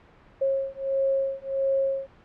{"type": "beating tone pair", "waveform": "sine", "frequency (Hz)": [541, 542.5], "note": ["C#5", "C#5"], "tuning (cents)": [-42, -37], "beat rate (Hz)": 1.5, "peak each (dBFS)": -26, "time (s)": [0.41, 2.07], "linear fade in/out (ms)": 10, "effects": ["pink hiss -54 dBFS RMS until 2.24 s", "low-pass 2000 Hz 12 dB/octave"]}